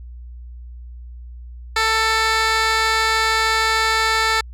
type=tone with band-pass filter; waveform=15% pulse; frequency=443.4 Hz; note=A4; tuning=13 cents sharp; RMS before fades=-18 dBFS; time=1.76-4.41 s; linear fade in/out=5 ms; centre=2900 Hz; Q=0.82; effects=added 60 Hz sine -33 dBFS peak until 4.53 s